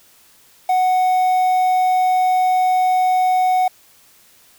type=tone with quantisation; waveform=triangle; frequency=740 Hz; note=F#5; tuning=in tune; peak=-11 dBFS; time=0.69-3.68 s; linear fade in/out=5 ms; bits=6; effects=white hiss -51 dBFS RMS until 4.58 s